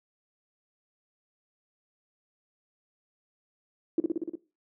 sine tone with echo, 329.6 Hz, E4, in tune, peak -19 dBFS, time 3.98-4 s, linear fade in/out 2 ms, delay 59 ms, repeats 6, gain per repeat -2 dB, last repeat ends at 4.354 s, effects noise-tail reverb RT60 0.3 s tail -18 dB re dry + high-pass 200 Hz 12 dB/octave

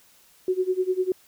sine tone with tremolo, 370.4 Hz, F#4, 2 cents sharp, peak -18 dBFS, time 0.48-1.12 s, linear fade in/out 2 ms, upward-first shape sine, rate 10 Hz, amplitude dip 90%, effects white hiss -57 dBFS RMS until 1.27 s

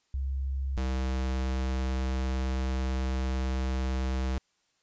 sine / square tone pair in turn, 67.1 / 64.93 Hz, C2 / C2, +44 / -13 cents, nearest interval minor second, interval 57 cents, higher first, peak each -28 dBFS, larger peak neither, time 0.14-0.77 / 0.77-4.38 s, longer second, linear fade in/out 0 ms, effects white hiss -72 dBFS RMS until 4.82 s + resampled to 16000 Hz

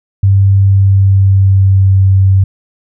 sine tone with pitch glide, 98 to 96.09 Hz, G2 to G2, 0 to -34 cents, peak -4 dBFS, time 0.23-2.44 s, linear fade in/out 5 ms, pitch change -34 cents, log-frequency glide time 0.6-1.99 s, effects none

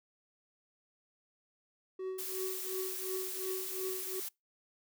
triangle tone with tremolo, 375.9 Hz, F#4, 27 cents sharp, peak -32 dBFS, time 1.99-4.2 s, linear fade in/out 5 ms, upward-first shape triangle, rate 2.8 Hz, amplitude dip 95%
blue noise, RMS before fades -40 dBFS, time 2.18-4.29 s, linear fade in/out 10 ms
effects noise-tail reverb RT60 0.2 s tail -25 dB re dry

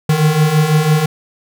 square beating tone pair, 149.6 / 155.6 Hz, D3 / D#3, +32 / 0 cents, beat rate 6 Hz, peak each -17 / -12 dBFS, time 0.09-1.06 s, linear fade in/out 5 ms, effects none

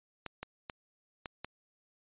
clicks, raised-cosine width 0.3 ms, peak -23 dBFS, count 5, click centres 0.263 / 0.43 / 0.698 / 1.258 / 1.446 s, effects resampled to 8000 Hz

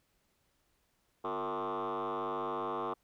sine tone with frequency modulation, 760 Hz, F#5, 46 cents sharp, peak -31 dBFS, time 1.24-2.94 s, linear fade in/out 10 ms, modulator 101 Hz, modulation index 4.6, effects tanh soft clip ceiling -32 dBFS + pink hiss -75 dBFS RMS until 3.03 s

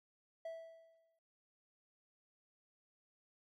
triangle tone with exponential decay, 656 Hz, E5, 9 cents flat, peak -39 dBFS, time 0.45-1.19 s, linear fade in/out 5 ms, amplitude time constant 160 ms, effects none

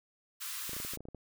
white high-pass noise, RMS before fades -40 dBFS, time 0.4-0.97 s, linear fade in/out 20 ms, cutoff 1000 Hz, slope 48 dB/octave
clicks, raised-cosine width 2 ms, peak -32 dBFS, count 11, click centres 0.694 / 0.733 / 0.766 / 0.801 / 0.849 / 0.936 / 0.973 / 1.006 / 1.054 / 1.086 / 1.147 s
effects none

